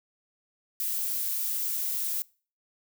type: noise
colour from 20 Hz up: violet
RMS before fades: -30 dBFS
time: 0.8-2.22 s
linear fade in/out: 0 ms
effects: noise-tail reverb RT60 0.4 s tail -24 dB re dry